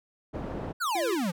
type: low-pass noise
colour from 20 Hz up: white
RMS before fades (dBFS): -35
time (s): 0.33-0.73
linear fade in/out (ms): 20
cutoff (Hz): 470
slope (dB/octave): 12
type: exponential sweep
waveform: square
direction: down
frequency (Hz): 1556 to 161.1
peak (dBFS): -27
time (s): 0.8-1.32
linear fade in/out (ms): 20
type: tone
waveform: square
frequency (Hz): 340.1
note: F4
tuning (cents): -46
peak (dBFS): -33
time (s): 0.95-1.15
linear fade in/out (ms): 5
effects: none